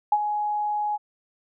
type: tone with ADSR envelope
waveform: sine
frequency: 837 Hz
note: G#5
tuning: 13 cents sharp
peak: -14 dBFS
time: 0.12-0.98 s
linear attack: 4 ms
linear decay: 50 ms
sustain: -9 dB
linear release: 30 ms
effects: none